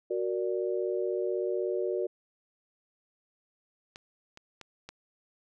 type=chord; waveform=sine; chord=Gb augmented; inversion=none; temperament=equal; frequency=370 / 466.2 / 587.3 Hz; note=Gb4 / Bb4 / D5; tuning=0 / 0 / 0 cents; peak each=-30 / -33 / -35 dBFS; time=0.1-2.07 s; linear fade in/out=10 ms
type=clicks; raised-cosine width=0.2 ms; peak=-27 / -30 / -27 / -25 dBFS; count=4; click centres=3.959 / 4.374 / 4.613 / 4.89 s
effects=none